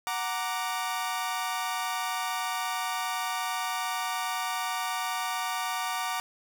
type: chord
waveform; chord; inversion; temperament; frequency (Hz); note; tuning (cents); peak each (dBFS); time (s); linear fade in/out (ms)
sawtooth; Gb augmented; none; equal; 740 / 932.3 / 1174.7; Gb5 / Bb5 / D6; 0 / 0 / 0; -30; 0.07-6.2; 0
effects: none